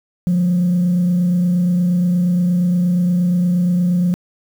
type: tone with frequency modulation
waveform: sine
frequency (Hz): 177.6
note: F3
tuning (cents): +29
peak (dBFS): -11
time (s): 0.27-4.14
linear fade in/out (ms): 0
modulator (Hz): 28.5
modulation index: 0.22
effects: tanh soft clip ceiling -10 dBFS + 7-bit